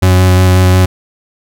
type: tone with vibrato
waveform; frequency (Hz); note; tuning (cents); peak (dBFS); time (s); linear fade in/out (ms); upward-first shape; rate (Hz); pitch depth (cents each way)
40% pulse; 92.2; F#2; -6; -4; 0.02-0.86; 10; square; 5.6; 10
effects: none